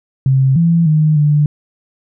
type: tone with pitch steps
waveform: sine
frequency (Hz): 133.4 / 167.8 / 154.2 / 148.3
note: C3 / E3 / D#3 / D3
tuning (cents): +34 / +31 / -15 / +17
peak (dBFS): -8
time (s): 0.26-1.46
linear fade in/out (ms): 2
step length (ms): 300
effects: none